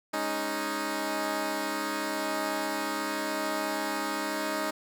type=chord; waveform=10% pulse; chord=Ab suspended fourth; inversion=none; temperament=equal; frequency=207.7 / 277.2 / 311.1 Hz; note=Ab3 / Db4 / Eb4; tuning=0 / 0 / 0 cents; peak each=-29 / -27 / -23 dBFS; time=0.13-4.71 s; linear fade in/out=10 ms; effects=none